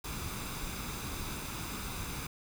pink noise with comb filter, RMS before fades -39 dBFS, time 0.04-2.27 s, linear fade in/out 5 ms, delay 0.81 ms, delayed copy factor +0.5, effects none

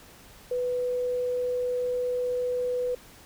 sine tone, 495.6 Hz, B4, 6 cents sharp, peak -25 dBFS, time 0.51-2.95 s, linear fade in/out 5 ms, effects pink hiss -51 dBFS RMS until 3.25 s

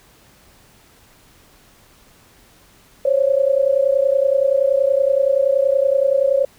sine tone pair together, 532 / 562.6 Hz, C5 / C#5, +29 / +26 cents, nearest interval minor second, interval 97 cents, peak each -16 dBFS, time 3.05-6.45 s, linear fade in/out 5 ms, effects pink hiss -51 dBFS RMS until 6.58 s

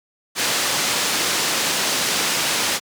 white low-pass noise, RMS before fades -21 dBFS, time 0.35-2.8 s, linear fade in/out 50 ms, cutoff 6600 Hz, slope 12 dB/octave, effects high-pass 150 Hz 12 dB/octave

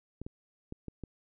clicks, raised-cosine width 3 ms, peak -27 dBFS, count 5, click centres 0.216 / 0.265 / 0.724 / 0.883 / 1.037 s, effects none

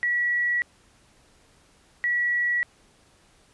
sine tone pair in turn, 1934 / 1934 Hz, B6 / B6, -37 / -37 cents, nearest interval unison, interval 0 cents, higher neither, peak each -21 dBFS, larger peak neither, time 0.03-0.62 / 2.04-2.63 s, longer neither, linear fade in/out 0 ms, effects pink hiss -59 dBFS RMS until 3.53 s + resampled to 24000 Hz

